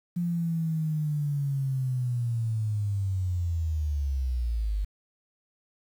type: linear sweep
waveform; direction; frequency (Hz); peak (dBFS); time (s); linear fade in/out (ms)
sine; down; 175.5 to 48.42; -25; 0.16-4.85; 10
effects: 9-bit